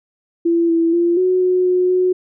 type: tone with pitch steps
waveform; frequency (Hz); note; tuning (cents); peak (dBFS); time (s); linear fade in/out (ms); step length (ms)
sine; 337.5 / 331.9 / 343.5 / 368.1 / 365.6 / 363.5 / 366.4; E4 / E4 / F4 / F#4 / F#4 / F#4 / F#4; +41 / +12 / -29 / -9 / -21 / -31 / -17; -12; 0.45-2.13; 10; 240
effects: none